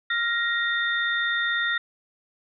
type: tone cluster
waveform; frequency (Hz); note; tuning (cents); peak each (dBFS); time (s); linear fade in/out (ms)
sine; 1394 / 1878 / 3618; F6 / A#6 / A7; -4 / +12 / +48; -28 / -24 / -30; 0.1-1.78; 5
effects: none